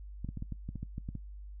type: clicks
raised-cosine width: 5 ms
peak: -26 dBFS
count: 11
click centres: 0.246 / 0.289 / 0.373 / 0.424 / 0.523 / 0.69 / 0.757 / 0.83 / 0.981 / 1.089 / 1.153 s
effects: noise-tail reverb RT60 0.1 s tail -20 dB re dry + added 50 Hz sine -43 dBFS peak until 1.6 s

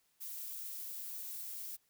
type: noise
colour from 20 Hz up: violet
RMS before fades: -44 dBFS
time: 0.2-1.77 s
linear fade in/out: 20 ms
effects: white hiss -75 dBFS RMS until 1.89 s

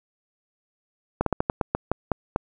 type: slowing click train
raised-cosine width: 1 ms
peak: -7 dBFS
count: 10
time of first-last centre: 1.21-2.361 s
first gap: 53 ms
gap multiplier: 1.21
effects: none

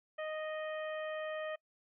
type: harmonic tone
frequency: 621 Hz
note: D#5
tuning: 3 cents flat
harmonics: 1 / 2 / 3 / 4 / 5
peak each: -38 / -47 / -46 / -53 / -54 dBFS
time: 0.18-1.56 s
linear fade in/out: 10 ms
effects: noise-tail reverb RT60 0.1 s tail -24 dB re dry

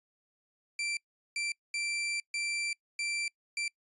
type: tone bursts at uneven times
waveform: sawtooth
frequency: 2349 Hz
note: D7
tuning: in tune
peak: -28 dBFS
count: 6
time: 0.79-0.97 / 1.36-1.52 / 1.74-2.2 / 2.34-2.73 / 2.99-3.28 / 3.57-3.68 s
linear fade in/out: 2 ms
effects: noise-tail reverb RT60 0.1 s tail -26 dB re dry + resampled to 24000 Hz

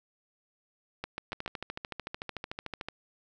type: two click trains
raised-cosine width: 0.3 ms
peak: -19 / -20 dBFS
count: 4 / 22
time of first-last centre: 1.04-1.461 / 1.33-2.886 s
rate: 7.12 / 13.5 Hz
effects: none

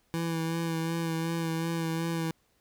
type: tone with vibrato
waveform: 25% pulse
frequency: 164.81 Hz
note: E3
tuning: in tune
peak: -25 dBFS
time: 0.14-2.31 s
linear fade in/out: 0 ms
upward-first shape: sine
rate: 2.7 Hz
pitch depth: 24 cents each way
effects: pink hiss -70 dBFS RMS until 2.6 s

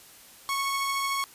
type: tone pair together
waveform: sawtooth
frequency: 1101.8 / 2217 Hz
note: C#6 / C#7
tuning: -11 / 0 cents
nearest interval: octave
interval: 1211 cents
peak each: -23 / -33 dBFS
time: 0.49-1.24 s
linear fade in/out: 0 ms
effects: white hiss -51 dBFS RMS until 1.34 s + resampled to 32000 Hz

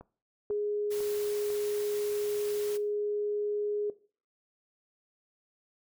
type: click train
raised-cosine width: 1 ms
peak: -33 dBFS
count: 4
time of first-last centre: 0.01-1.503 s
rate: 2.01 Hz
type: tone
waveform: sine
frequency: 415.3 Hz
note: G#4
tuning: in tune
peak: -28 dBFS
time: 0.5-3.9 s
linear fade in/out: 2 ms
type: noise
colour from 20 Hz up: white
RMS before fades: -44 dBFS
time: 0.9-2.78 s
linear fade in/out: 20 ms
effects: noise-tail reverb RT60 0.4 s tail -17 dB re dry

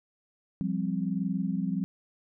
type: chord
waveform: sine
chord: F suspended second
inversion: none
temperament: equal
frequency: 174.61 / 196 / 261.6 Hz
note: F3 / G3 / C4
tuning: 0 / 0 / 0 cents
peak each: -31 / -30 / -34 dBFS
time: 0.61-1.84 s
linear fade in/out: 0 ms
effects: none

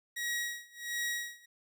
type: tone with tremolo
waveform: sawtooth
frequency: 1904 Hz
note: A#6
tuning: 36 cents sharp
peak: -28 dBFS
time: 0.16-1.46 s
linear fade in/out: 10 ms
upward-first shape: sine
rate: 1.4 Hz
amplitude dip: 95%
effects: none

